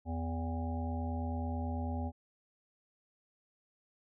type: harmonic tone with a mistuned harmonic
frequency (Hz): 82.41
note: E2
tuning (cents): 0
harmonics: 1 / 3 / 5 / 7 / 9 / 10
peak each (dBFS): -35 / -39 / -51 / -47 / -48 / -45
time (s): 0.05-2.12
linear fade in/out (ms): 50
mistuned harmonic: 10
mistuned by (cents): -28
effects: none